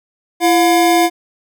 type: tone pair together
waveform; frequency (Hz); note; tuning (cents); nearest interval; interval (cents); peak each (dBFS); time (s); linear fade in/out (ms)
square; 336.5 / 713; E4 / F5; +36 / +36; octave + minor second; 1300; -13; 0.4-1.1; 50
effects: none